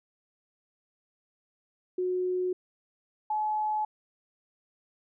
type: tone pair in turn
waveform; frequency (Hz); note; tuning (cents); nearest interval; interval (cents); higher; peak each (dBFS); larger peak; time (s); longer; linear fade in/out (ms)
sine; 365.1 / 854.2; F#4 / G#5; -23 / +48; octave + minor third; 1471; second; -26; neither; 1.98-2.53 / 3.3-3.85; neither; 5
effects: none